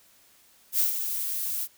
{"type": "noise with ADSR envelope", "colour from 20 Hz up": "violet", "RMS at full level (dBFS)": -22, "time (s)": [0.72, 1.68], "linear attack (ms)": 76, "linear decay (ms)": 130, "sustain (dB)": -8, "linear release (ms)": 49, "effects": ["white hiss -59 dBFS RMS until 1.77 s"]}